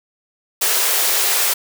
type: high-pass noise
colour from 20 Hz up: white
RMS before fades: -17 dBFS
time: 0.61-1.54 s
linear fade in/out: 10 ms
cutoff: 350 Hz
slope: 96 dB/octave
effects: none